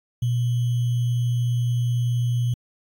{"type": "tone with sample-and-hold", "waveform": "sine", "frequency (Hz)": 121, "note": "B2", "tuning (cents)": -35, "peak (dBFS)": -19, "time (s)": [0.22, 2.54], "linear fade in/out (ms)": 5, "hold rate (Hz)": 3150, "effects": ["AAC 48 kbps"]}